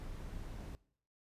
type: noise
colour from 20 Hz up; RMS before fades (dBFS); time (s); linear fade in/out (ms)
brown; -45; 0-0.75; 0
effects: noise-tail reverb RT60 0.6 s tail -21 dB re dry + resampled to 32000 Hz